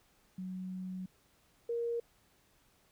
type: tone pair in turn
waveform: sine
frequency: 185.4 / 469.1 Hz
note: F#3 / A#4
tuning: +4 / +11 cents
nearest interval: octave + major third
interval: 1607 cents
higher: second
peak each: -38 / -32 dBFS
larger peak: second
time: 0.38-1.06 / 1.69-2 s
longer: first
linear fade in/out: 5 ms
effects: pink hiss -69 dBFS RMS until 2.91 s